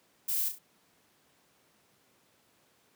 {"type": "noise with echo", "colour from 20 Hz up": "violet", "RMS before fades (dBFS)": -31, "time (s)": [0.28, 0.49], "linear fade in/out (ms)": 10, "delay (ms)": 33, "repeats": 3, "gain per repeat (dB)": -7, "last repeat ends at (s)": 0.589, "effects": ["pink hiss -67 dBFS RMS until 2.95 s", "high-pass 150 Hz 12 dB/octave"]}